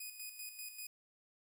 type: tone with tremolo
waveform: 5% pulse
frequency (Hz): 2489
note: D#7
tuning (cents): 0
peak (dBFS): -34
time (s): 0-0.87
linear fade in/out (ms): 5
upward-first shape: square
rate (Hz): 5.1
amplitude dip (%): 55
effects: 12-bit